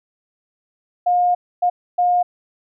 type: tone bursts at uneven times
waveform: sine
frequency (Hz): 713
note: F5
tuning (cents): +36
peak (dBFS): -13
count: 3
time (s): 1.06-1.35 / 1.62-1.7 / 1.98-2.23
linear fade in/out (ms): 10
effects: none